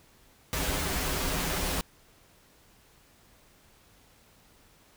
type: noise with comb filter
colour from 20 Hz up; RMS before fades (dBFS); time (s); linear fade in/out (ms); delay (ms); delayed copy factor
pink; -30; 0.53-1.81; 0; 8.9; -0.75
effects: pink hiss -60 dBFS RMS until 4.96 s